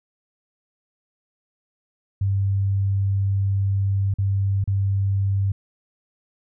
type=tone with dropouts; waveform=sine; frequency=98.3 Hz; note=G2; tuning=5 cents sharp; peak=-18 dBFS; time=2.21-5.52 s; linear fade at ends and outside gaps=5 ms; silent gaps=4.14-4.185 / 4.641-4.675 s; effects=none